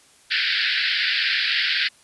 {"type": "band-pass noise", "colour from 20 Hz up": "pink", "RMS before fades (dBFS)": -22, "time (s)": [0.3, 1.89], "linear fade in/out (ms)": 20, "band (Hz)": [1500, 4900], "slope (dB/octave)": 96, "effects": ["white hiss -54 dBFS RMS until 2.03 s", "resampled to 24000 Hz"]}